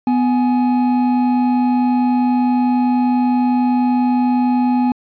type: tone pair together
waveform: triangle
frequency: 248.8 / 837 Hz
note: B3 / G#5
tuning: +13 / +13 cents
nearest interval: octave + major sixth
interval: 2100 cents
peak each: -11 / -19 dBFS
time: 0.07-4.92 s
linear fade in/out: 2 ms
effects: resampled to 11025 Hz